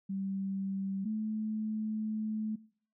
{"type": "tone pair in turn", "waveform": "sine", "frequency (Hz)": [194.2, 216.3], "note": ["G3", "A3"], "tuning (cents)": [-16, -29], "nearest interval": "major second", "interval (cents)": 187, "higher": "second", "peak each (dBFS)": [-33, -31], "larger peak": "second", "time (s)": [[0.09, 1.05], [1.05, 2.56]], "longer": "second", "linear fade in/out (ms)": 10, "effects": ["noise-tail reverb RT60 0.5 s tail -21 dB re dry"]}